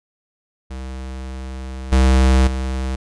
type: tone with level steps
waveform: square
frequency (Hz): 65.1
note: C2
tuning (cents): -8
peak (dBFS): -28 / -11 / -21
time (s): 0.7-2.96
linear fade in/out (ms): 10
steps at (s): 1.92 / 2.47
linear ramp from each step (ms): 5
effects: resampled to 22050 Hz